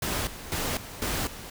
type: noise with tremolo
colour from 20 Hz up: pink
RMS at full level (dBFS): -29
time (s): 0.02-1.5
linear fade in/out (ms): 5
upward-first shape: square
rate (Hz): 2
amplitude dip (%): 75
effects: none